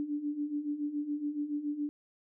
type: beating tone pair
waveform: sine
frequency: 288.7 / 295.8 Hz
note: D4 / D4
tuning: -30 / +13 cents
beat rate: 7.1 Hz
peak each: -38 / -33 dBFS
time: 0-1.89 s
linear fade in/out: 0 ms
effects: none